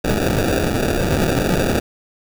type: noise with sample-and-hold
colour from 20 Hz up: violet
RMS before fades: -18 dBFS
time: 0.04-1.8 s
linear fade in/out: 10 ms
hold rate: 1050 Hz
effects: none